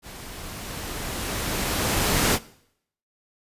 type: noise with level ramp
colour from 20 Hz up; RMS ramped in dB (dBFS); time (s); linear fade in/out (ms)
pink; -41 to -19; 0.02-2.39; 50
effects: noise-tail reverb RT60 0.7 s tail -20 dB re dry + resampled to 32000 Hz